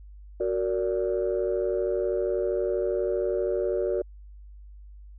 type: chord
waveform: sine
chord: Gb augmented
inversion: none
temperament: just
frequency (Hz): 370 / 462.5 / 578.1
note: Gb4 / Bb4 / D5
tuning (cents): 0 / -14 / -27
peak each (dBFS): -26 / -28 / -28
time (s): 0.4-4.02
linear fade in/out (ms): 5
effects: tanh soft clip ceiling -17 dBFS + added 50 Hz sine -43 dBFS peak until 5.18 s